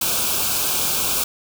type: band-stop noise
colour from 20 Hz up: white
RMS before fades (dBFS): -21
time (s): 0.01-1.24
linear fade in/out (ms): 5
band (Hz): 1600 to 2300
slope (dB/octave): 96
effects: none